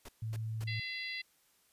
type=noise bursts; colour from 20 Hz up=pink; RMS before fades=-48 dBFS; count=3; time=0.05-0.641 s; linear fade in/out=5 ms; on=37 ms; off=240 ms
type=tone; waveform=sine; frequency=110.9 Hz; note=A2; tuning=14 cents sharp; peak=-35 dBFS; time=0.22-0.8 s; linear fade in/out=5 ms
type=harmonic tone; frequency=678 Hz; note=E5; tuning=49 cents sharp; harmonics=3 / 4 / 5 / 6 / 7; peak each=-40 / -45 / -48 / -46 / -47 dBFS; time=0.67-1.22 s; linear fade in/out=10 ms
effects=white hiss -70 dBFS RMS until 1.72 s + resampled to 32000 Hz